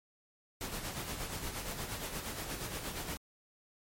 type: noise with tremolo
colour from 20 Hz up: pink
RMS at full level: -38 dBFS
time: 0.61-3.17 s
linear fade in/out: 0 ms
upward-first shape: sine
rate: 8.5 Hz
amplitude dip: 50%
effects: MP3 64 kbps